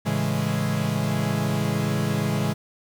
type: chord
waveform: 45% pulse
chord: A major seventh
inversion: none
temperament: equal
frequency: 110 / 138.59 / 164.81 / 207.7 Hz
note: A2 / C#3 / E3 / G#3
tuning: 0 / 0 / 0 / 0 cents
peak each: -29 / -27 / -28 / -27 dBFS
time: 0.05-2.54 s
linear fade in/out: 20 ms
effects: 9-bit